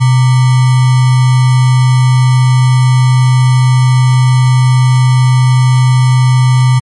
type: tone with sample-and-hold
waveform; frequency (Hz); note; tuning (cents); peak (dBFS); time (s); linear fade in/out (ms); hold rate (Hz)
sine; 127; B2; +49; -4; 0-6.8; 20; 1050
effects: MP3 48 kbps